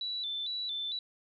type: tone with vibrato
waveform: sine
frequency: 3729 Hz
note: A#7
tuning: in tune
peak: -33 dBFS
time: 0.01-0.99 s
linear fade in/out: 2 ms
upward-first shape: square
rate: 2.2 Hz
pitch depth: 93 cents each way
effects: none